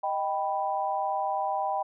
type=chord; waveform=sine; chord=Eb augmented; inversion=none; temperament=equal; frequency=622.3 / 784 / 987.8 Hz; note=Eb5 / G5 / B5; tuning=0 / 0 / 0 cents; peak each=-33 / -28 / -32 dBFS; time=0.03-1.83 s; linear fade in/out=10 ms; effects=none